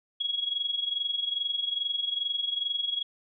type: tone with amplitude modulation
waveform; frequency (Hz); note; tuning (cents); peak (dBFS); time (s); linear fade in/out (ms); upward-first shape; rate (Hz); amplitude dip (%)
sine; 3322; G#7; 0; -24; 0.2-3.03; 10; sine; 22.4; 75
effects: none